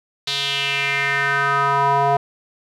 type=tone with band-pass filter sweep; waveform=square; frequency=140 Hz; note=C#3; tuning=18 cents sharp; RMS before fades=-19 dBFS; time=0.27-2.17 s; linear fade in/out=5 ms; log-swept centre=3900 to 770 Hz; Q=3.8; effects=none